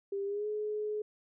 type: tone with pitch glide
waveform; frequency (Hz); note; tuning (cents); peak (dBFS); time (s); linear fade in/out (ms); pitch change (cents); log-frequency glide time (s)
sine; 397.2 to 423.3; G4 to G#4; +23 to +33; -32; 0.12-1.02; 5; +110; 0.25-0.47
effects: none